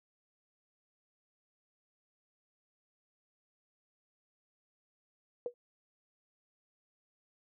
sine tone with exponential decay, 485.6 Hz, B4, 29 cents flat, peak -29 dBFS, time 5.46-5.54 s, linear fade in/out 1 ms, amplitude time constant 16 ms, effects none

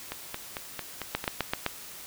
two click trains, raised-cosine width 0.3 ms, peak -17 / -10 dBFS, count 6 / 5, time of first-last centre 0.12-1.241 / 1.15-1.663 s, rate 4.46 / 7.79 Hz, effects white hiss -44 dBFS RMS until 2.06 s

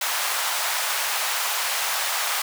pink high-pass noise, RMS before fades -25 dBFS, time 0.01-2.42 s, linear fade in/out 5 ms, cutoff 750 Hz, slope 24 dB/octave, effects none

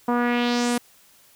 sawtooth tone with low-pass filter sweep, 241.3 Hz, B3, 40 cents flat, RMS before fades -22 dBFS, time 0.08-0.78 s, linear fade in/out 5 ms, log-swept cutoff 980 to 11000 Hz, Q 2.3, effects white hiss -55 dBFS RMS until 1.35 s

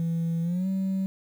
sine tone with pitch glide, 166.5 to 191.26 Hz, E3 to G3, +18 to -42 cents, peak -22 dBFS, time 0-1.06 s, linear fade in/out 0 ms, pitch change +240 cents, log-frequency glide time 0.42-0.68 s, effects tanh soft clip ceiling -23 dBFS + 9-bit

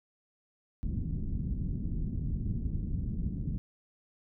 pink low-pass noise, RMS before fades -33 dBFS, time 0.83-3.58 s, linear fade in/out 0 ms, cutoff 230 Hz, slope 24 dB/octave, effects none

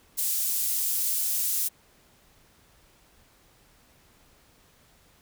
pink high-pass noise, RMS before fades -27 dBFS, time 0.17-1.69 s, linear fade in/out 20 ms, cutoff 9900 Hz, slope 12 dB/octave, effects pink hiss -60 dBFS RMS until 5.21 s

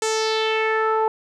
sawtooth tone with low-pass filter sweep, 440 Hz, A4, in tune, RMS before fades -21 dBFS, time 0.02-1.08 s, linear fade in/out 2 ms, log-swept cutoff 7900 to 930 Hz, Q 3, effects none

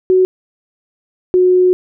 sine tone pair in turn, 371.6 / 365.2 Hz, F#4 / F#4, +7 / -23 cents, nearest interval unison, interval 30 cents, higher first, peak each -7 dBFS, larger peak neither, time 0.1-0.25 / 1.34-1.73 s, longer second, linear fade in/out 0 ms, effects none

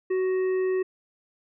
harmonic tone with a mistuned harmonic, 373.8 Hz, F#4, 18 cents sharp, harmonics 1 / 3 / 5 / 7, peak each -22 / -43 / -40 / -49 dBFS, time 0.1-0.83 s, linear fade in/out 10 ms, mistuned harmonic 3, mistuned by -16 cents, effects none

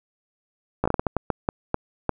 slowing click train, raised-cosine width 1 ms, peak -7 dBFS, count 12, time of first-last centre 0.84-2.093 s, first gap 15 ms, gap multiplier 1.37, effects none

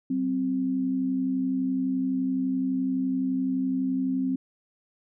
sine tone pair together, 190.4 / 262.2 Hz, F#3 / C4, +50 / +4 cents, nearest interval tritone, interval 554 cents, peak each -32 / -24 dBFS, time 0.1-4.36 s, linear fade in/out 5 ms, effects none

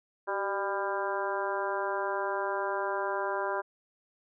harmonic tone with a mistuned harmonic, 199 Hz, G3, 26 cents sharp, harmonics 2 / 3 / 4 / 5 / 6 / 7 / 8, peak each -35 / -35 / -38 / -34 / -42 / -39 / -39 dBFS, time 0.27-3.62 s, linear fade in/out 20 ms, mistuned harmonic 2, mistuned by -44 cents, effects none

